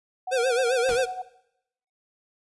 sine tone with tremolo, 742 Hz, F#5, 5 cents sharp, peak -28 dBFS, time 0.27-1.22 s, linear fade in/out 5 ms, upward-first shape sine, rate 9.9 Hz, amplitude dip 65%
square tone with vibrato, 496.3 Hz, B4, 8 cents sharp, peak -22 dBFS, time 0.31-1.06 s, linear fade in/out 20 ms, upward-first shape sine, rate 7.6 Hz, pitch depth 120 cents each way
pink noise with exponential decay, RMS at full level -32 dBFS, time 0.89-1.12 s, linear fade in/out 0 ms, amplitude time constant 50 ms
effects noise-tail reverb RT60 0.8 s tail -17 dB re dry + resampled to 24000 Hz

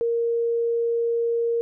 sine tone, 466.2 Hz, A#4, in tune, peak -20 dBFS, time 0.01-1.61 s, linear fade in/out 0 ms, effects none

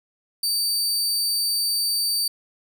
sawtooth tone, 4615 Hz, D8, 31 cents flat, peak -18 dBFS, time 0.43-2.28 s, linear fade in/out 5 ms, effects none

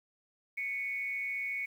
sine tone with amplitude modulation, 2218 Hz, C#7, in tune, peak -30 dBFS, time 0.57-1.66 s, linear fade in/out 10 ms, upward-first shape sine, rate 214 Hz, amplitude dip 60%, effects 10-bit

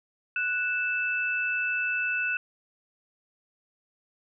sine tone pair together, 1480 / 2634 Hz, F#6 / E7, 0 / -2 cents, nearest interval minor seventh, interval 998 cents, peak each -28 dBFS, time 0.36-2.37 s, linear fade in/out 2 ms, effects none

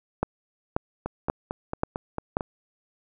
two click trains, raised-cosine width 1 ms, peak -15 / -9 dBFS, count 7 / 5, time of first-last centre 1.06-2.408 / 0.23-2.369 s, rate 4.45 / 1.87 Hz, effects none

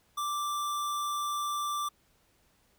square tone, 1174.7 Hz, D6, in tune, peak -31 dBFS, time 0.17-1.89 s, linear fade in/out 10 ms, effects pink hiss -68 dBFS RMS until 2.78 s

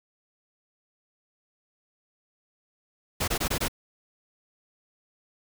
pink noise bursts, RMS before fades -27 dBFS, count 5, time 3.2-3.683 s, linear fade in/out 10 ms, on 79 ms, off 22 ms, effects none

